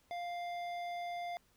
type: tone with hard clipping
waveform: triangle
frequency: 699 Hz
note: F5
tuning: 1 cent sharp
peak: -40 dBFS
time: 0.11-1.37 s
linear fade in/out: 0 ms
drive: 15 dB
effects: pink hiss -71 dBFS RMS until 1.56 s